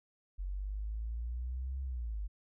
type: linear two-way sweep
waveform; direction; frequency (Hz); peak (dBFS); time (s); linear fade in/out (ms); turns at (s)
sine; up then down; 45.31 to 67.2 to 47.93; -35; 0.38-2.28; 20; 1.82
effects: none